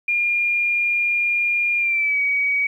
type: tone with pitch glide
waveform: sine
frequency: 2411 to 2263 Hz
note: D7 to C#7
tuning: +45 to +35 cents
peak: -17 dBFS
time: 0.08-2.67 s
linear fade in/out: 5 ms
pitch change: -110 cents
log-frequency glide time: 1.77-2.2 s
effects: 9-bit